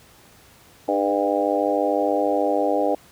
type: harmonic tone with a mistuned harmonic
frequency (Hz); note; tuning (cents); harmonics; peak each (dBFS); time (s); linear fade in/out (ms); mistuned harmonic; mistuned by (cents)
100.2; G2; +38; 3 / 4 / 5 / 6 / 7 / 8; -25 / -28 / -24 / -24 / -27 / -26; 0.88-2.95; 5; 4; +28
effects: pink hiss -51 dBFS RMS until 3.11 s + high-pass 60 Hz 12 dB/octave